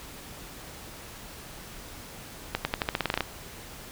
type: accelerating click train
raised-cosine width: 0.3 ms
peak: -9 dBFS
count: 12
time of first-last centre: 2.55-3.207 s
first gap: 100 ms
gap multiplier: 0.89
effects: pink hiss -44 dBFS RMS until 3.91 s